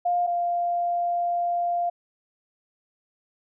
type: tone pair in turn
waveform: sine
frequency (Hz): 705 / 696.9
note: F5 / F5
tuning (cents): +16 / -4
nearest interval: unison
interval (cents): 20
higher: first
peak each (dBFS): -20 / -22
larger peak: first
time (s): 0.05-0.27 / 0.27-1.9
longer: second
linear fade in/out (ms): 10
effects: none